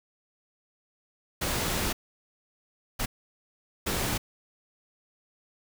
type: noise bursts at uneven times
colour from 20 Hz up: pink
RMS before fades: -29 dBFS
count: 3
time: 1.41-1.93 / 2.99-3.06 / 3.86-4.18 s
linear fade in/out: 10 ms
effects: none